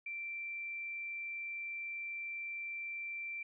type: tone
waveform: sine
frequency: 2349 Hz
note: D7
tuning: in tune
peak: -39 dBFS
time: 0.06-3.43 s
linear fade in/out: 5 ms
effects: none